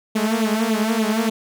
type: tone with flanger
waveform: sawtooth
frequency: 220.3 Hz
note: A3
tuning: 2 cents sharp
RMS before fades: -20 dBFS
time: 0.15-1.3 s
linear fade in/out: 10 ms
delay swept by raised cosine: 0.28 to 5.98 ms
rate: 3.5 Hz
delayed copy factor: +0.9
effects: none